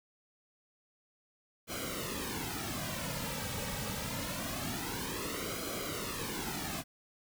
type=noise with flanger; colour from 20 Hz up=pink; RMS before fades=-38 dBFS; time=1.67-6.84 s; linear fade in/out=50 ms; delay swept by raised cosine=1.1 to 2.9 ms; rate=0.25 Hz; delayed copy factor=-0.75; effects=none